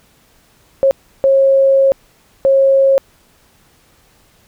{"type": "tone bursts at uneven times", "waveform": "sine", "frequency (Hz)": 542, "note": "C#5", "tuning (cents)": -39, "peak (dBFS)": -7, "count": 3, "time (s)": [[0.83, 0.91], [1.24, 1.92], [2.45, 2.98]], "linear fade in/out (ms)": 0, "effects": ["pink hiss -52 dBFS RMS until 4.47 s"]}